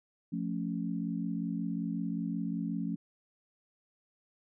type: chord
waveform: sine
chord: F augmented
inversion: none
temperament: equal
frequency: 174.61 / 220 / 277.2 Hz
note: F3 / A3 / C#4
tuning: 0 / 0 / 0 cents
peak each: -35 / -36 / -37 dBFS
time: 0.32-2.96 s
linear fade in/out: 10 ms
effects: none